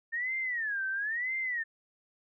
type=tone with vibrato; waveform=sine; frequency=1800 Hz; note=A6; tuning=39 cents sharp; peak=-30 dBFS; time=0.12-1.64 s; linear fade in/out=20 ms; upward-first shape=sine; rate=1 Hz; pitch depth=260 cents each way; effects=none